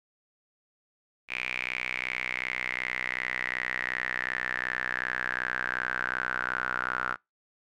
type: tone with band-pass filter sweep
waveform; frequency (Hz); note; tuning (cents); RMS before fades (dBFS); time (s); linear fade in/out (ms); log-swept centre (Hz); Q
sawtooth; 62.7; B1; +27; -32; 1.28-7.17; 50; 2400 to 1400; 8.3
effects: noise-tail reverb RT60 0.2 s tail -25 dB re dry